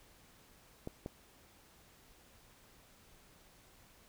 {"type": "clicks", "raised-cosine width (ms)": 2, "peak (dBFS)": -27, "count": 2, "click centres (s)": [0.874, 1.061], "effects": ["pink hiss -63 dBFS RMS until 4.08 s"]}